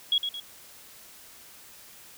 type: tone with echo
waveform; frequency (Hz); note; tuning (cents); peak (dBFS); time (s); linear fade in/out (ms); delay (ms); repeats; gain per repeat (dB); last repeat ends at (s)
sine; 3323; G#7; 0; -20; 0.12-0.18; 2; 110; 2; -7; 0.4
effects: white hiss -50 dBFS RMS until 2.17 s